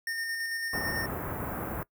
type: tone with tremolo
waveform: square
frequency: 1825 Hz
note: A#6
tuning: 37 cents flat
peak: -31 dBFS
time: 0.07-1.06 s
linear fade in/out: 2 ms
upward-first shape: square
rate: 9 Hz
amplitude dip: 25%
type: band-stop noise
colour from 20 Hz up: pink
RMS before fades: -34 dBFS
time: 0.73-1.83 s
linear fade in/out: 2 ms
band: 1600 to 14000 Hz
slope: 24 dB/octave
effects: noise-tail reverb RT60 0.1 s tail -22 dB re dry + high-pass 60 Hz 12 dB/octave